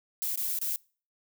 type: noise with dropouts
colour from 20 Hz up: violet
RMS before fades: -31 dBFS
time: 0.22-0.76 s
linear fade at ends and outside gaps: 0 ms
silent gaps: 0.357-0.375 / 0.588-0.615 s
effects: noise-tail reverb RT60 0.4 s tail -25 dB re dry